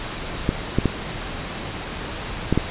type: clicks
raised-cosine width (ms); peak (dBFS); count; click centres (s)
3; -4; 5; 0.491 / 0.786 / 0.857 / 2.526 / 2.576
effects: pink hiss -30 dBFS RMS until 2.7 s + resampled to 8000 Hz